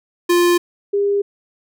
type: tone pair in turn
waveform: square / sine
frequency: 349.5 / 403.3 Hz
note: F4 / G4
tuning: +1 / +49 cents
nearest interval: major second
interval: 248 cents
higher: second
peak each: -12 / -14 dBFS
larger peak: first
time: 0.29-0.58 / 0.93-1.22 s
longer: neither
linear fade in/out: 10 ms
effects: none